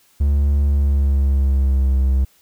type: tone with pitch glide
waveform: triangle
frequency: 71.2 to 66.05 Hz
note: C#2 to C2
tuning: +47 to +17 cents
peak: -11 dBFS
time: 0.2-2.25 s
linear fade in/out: 10 ms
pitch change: -130 cents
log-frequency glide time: 0.65-1.96 s
effects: white hiss -56 dBFS RMS until 2.41 s